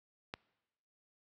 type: click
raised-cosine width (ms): 0.3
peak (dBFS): -23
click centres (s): 0.339
effects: noise-tail reverb RT60 1.0 s tail -23 dB re dry + high-pass 60 Hz 12 dB/octave